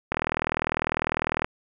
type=click train; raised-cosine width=0.5 ms; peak=-8 dBFS; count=54; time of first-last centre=0.12-1.445 s; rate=40 Hz; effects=none